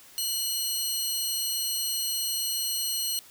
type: tone pair together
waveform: 15% pulse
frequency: 2955 / 4207 Hz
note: F#7 / C8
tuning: -3 / +9 cents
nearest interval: tritone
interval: 612 cents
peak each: -25 / -22 dBFS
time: 0.18-3.19 s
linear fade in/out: 0 ms
effects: white hiss -52 dBFS RMS until 3.3 s